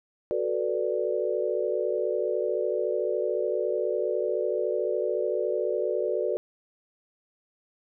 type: chord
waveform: sine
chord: B minor seventh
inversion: second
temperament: equal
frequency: 370 / 440 / 493.9 / 587.3 Hz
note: F#4 / A4 / B4 / D5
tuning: 0 / 0 / 0 / 0 cents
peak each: -30 dBFS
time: 0.31-6.37 s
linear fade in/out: 0 ms
effects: none